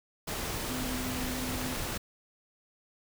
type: tone in noise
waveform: sine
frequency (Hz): 253.2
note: B3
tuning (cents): +43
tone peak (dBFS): -36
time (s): 0.69-1.75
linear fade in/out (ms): 10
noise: pink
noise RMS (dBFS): -35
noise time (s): 0.27-1.98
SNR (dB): -4
effects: none